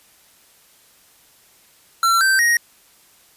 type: tone with pitch steps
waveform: square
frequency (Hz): 1353 / 1557 / 1877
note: E6 / G6 / A#6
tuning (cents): +45 / -12 / +11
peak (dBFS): -14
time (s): 2.03-2.57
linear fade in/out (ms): 2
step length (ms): 180
effects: white hiss -53 dBFS RMS until 3.36 s + resampled to 32000 Hz